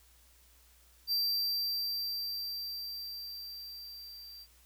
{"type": "tone with level ramp", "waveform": "square", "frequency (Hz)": 4699, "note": "D8", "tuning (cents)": 0, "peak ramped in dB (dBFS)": [-28, -48], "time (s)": [1.07, 4.47], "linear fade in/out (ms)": 50, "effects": ["added 60 Hz sine -63 dBFS peak until 4.65 s", "white hiss -64 dBFS RMS until 4.65 s"]}